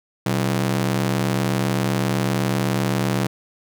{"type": "ring-modulated tone", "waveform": "sawtooth", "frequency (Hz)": 155.56, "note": "D#3", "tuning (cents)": 0, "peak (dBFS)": -12, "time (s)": [0.26, 3.27], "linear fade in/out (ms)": 2, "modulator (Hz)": 33.9, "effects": []}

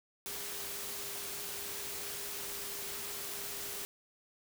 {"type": "tone in noise", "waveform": "sine", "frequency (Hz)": 404.2, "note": "G#4", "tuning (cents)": -47, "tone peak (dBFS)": -52, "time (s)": [0.26, 3.85], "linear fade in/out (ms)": 0, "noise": "white", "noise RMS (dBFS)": -41, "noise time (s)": [0.26, 3.85], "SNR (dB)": -14, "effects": []}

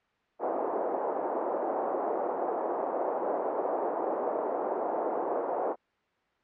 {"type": "band-pass noise", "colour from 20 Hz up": "white", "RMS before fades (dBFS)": -31, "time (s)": [0.39, 5.76], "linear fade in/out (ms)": 50, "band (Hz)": [350, 800], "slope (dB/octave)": 24, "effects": ["white hiss -70 dBFS RMS until 6.43 s", "low-pass 2000 Hz 12 dB/octave"]}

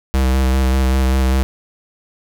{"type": "tone with vibrato", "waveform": "square", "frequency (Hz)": 65.41, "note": "C2", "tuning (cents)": 0, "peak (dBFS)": -13, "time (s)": [0.14, 1.43], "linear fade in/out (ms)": 0, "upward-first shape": "square", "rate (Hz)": 5.1, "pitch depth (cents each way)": 19, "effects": []}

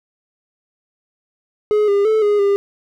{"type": "tone with pitch steps", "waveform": "triangle", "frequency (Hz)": [421.7, 402.5, 436.8, 413.8, 400.8], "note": ["G#4", "G4", "A4", "G#4", "G4"], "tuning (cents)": [26, 46, -13, -6, 38], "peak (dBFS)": -10, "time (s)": [1.71, 2.56], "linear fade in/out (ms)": 0, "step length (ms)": 170, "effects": []}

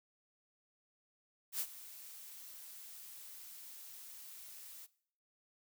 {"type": "noise with ADSR envelope", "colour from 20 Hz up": "blue", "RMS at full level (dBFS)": -36, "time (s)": [1.52, 4.87], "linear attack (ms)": 79, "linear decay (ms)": 60, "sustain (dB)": -16, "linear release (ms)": 26, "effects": ["noise-tail reverb RT60 0.6 s tail -20 dB re dry"]}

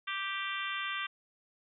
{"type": "harmonic tone", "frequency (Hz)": 392, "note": "G4", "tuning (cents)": 0, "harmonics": [3, 4, 5, 6, 7, 8, 9], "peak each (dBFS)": [-39, -40, -41, -42, -42, -43, -44], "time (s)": [0.07, 1.07], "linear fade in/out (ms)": 10, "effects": []}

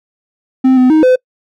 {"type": "tone with pitch steps", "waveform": "triangle", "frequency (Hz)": [260.6, 254, 313.1, 509], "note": ["C4", "B3", "D#4", "C5"], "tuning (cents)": [-7, 49, 11, -48], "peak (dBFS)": -3, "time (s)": [0.64, 1.16], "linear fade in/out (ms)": 10, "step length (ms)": 130, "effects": ["noise-tail reverb RT60 0.1 s tail -26 dB re dry"]}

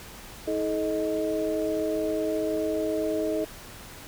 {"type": "tone cluster", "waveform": "sine", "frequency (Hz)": [319.4, 429.2, 625], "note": ["D#4", "A4", "D#5"], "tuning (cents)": [45, -43, 8], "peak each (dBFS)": -29, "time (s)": [0.47, 3.45], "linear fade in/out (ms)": 10, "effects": ["pink hiss -44 dBFS RMS until 4.07 s"]}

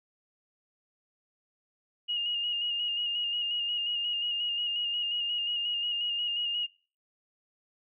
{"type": "tone with vibrato", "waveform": "sine", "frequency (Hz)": 2856, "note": "F7", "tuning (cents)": 38, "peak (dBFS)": -28, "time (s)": [2.08, 6.67], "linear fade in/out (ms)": 20, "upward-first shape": "square", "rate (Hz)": 5.6, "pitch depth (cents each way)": 25, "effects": ["noise-tail reverb RT60 0.4 s tail -25 dB re dry"]}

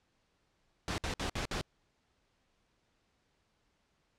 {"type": "noise bursts", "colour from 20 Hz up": "pink", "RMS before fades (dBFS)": -35, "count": 5, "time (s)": [0.88, 1.612], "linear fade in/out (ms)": 0, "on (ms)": 100, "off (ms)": 58, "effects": ["pink hiss -75 dBFS RMS until 4.18 s", "low-pass 6000 Hz 12 dB/octave"]}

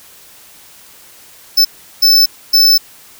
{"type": "tone bursts at uneven times", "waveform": "square", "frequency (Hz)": 5274, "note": "E8", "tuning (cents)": 0, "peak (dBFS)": -6, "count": 3, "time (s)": [[1.57, 1.65], [2.02, 2.26], [2.53, 2.78]], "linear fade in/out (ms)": 10, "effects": ["white hiss -41 dBFS RMS until 3.19 s"]}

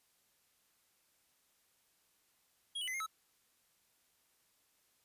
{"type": "tone with pitch steps", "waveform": "square", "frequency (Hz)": [3286, 2966, 2033, 2130, 1298], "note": ["G#7", "F#7", "B6", "C7", "E6"], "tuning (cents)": [-19, 4, 50, 30, -27], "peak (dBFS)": -38, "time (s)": [2.75, 3.065], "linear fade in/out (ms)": 10, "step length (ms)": 63, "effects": ["white hiss -74 dBFS RMS until 5.04 s", "resampled to 32000 Hz"]}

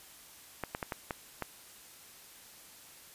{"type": "clicks", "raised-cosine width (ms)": 0.5, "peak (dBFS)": -19, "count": 6, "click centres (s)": [0.637, 0.749, 0.828, 0.922, 1.108, 1.423], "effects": ["white hiss -54 dBFS RMS until 3.14 s", "resampled to 32000 Hz"]}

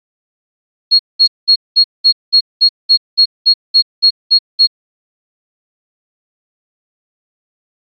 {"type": "tone bursts", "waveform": "sine", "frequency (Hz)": 4300, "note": "C8", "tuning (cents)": 47, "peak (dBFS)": -4, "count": 14, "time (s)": [0.91, 4.672], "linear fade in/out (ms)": 20, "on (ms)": 83, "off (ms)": 200, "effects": ["AAC 64 kbps"]}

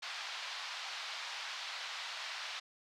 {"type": "band-pass noise", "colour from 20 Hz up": "white", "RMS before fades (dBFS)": -43, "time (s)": [0.02, 2.6], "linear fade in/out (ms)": 10, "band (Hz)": [760, 4600], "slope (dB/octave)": 24, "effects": []}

